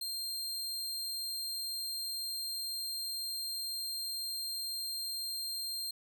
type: tone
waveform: sawtooth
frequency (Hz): 4186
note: C8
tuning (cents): 0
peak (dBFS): -33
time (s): 0.01-5.91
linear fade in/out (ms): 5
effects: none